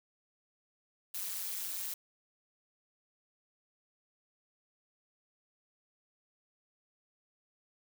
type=noise with amplitude modulation; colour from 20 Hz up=blue; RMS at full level=-35 dBFS; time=1.14-1.94 s; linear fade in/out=5 ms; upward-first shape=sine; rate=191 Hz; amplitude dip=85%; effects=none